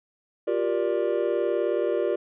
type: chord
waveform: triangle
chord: G minor seventh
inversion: third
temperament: just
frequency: 352.8 / 392 / 470.4 / 588 Hz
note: F4 / G4 / Bb4 / D5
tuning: +18 / 0 / +16 / +2 cents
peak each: -26 dBFS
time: 0.47-2.16 s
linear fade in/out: 10 ms
effects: resampled to 8000 Hz